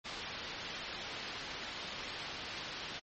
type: low-pass noise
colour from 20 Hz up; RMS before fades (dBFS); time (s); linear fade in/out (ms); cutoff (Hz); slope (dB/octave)
white; -44; 0.04-3; 20; 4500; 24
effects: MP3 32 kbps